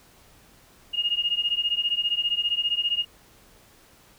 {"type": "beating tone pair", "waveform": "sine", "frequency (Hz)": [2843, 2858], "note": ["F7", "F7"], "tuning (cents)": [30, 39], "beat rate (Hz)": 15, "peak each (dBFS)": [-26, -25], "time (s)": [0.93, 3.05], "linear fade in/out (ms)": 20, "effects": ["pink hiss -55 dBFS RMS until 4.18 s"]}